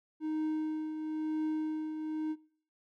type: tone with tremolo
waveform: triangle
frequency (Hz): 311.1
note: D#4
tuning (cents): 0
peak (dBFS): -28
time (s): 0.2-2.36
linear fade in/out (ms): 50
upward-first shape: triangle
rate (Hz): 1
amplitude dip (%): 55
effects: noise-tail reverb RT60 0.6 s tail -23 dB re dry